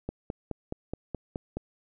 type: click train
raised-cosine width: 2 ms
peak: -19 dBFS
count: 8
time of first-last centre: 0.09-1.57 s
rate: 4.73 Hz
effects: none